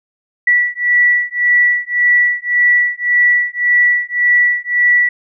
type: beating tone pair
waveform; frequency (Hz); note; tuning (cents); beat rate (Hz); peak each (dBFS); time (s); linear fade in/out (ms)
sine; 1951 / 1952.8; B6 / B6; -22 / -20; 1.8; -13; 0.47-5.09; 5
effects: none